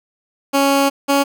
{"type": "tone pair in turn", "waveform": "15% pulse", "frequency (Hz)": [277.2, 279.5], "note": ["C#4", "C#4"], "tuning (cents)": [0, 14], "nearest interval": "unison", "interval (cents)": 14, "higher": "second", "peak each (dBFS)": -6, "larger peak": "neither", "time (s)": [[0.53, 0.9], [1.08, 1.24]], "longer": "first", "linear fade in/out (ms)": 20, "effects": []}